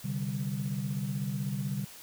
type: chord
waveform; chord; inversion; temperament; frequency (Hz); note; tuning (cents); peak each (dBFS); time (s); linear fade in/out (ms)
sine; C suspended second; none; equal with one note detuned; 130.81 / 146.83 / 195.21; C3 / D3 / G3; 0 / 0 / -7; -34; 0.04-1.85; 10
effects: tanh soft clip ceiling -23 dBFS + white hiss -49 dBFS RMS until 2.02 s